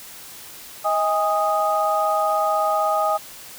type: tone cluster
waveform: sine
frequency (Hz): 633 / 817 / 1245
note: D#5 / G#5 / D#6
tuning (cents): +30 / -29 / +1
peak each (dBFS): -22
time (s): 0.84-3.18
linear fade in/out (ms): 20
effects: white hiss -40 dBFS RMS until 3.58 s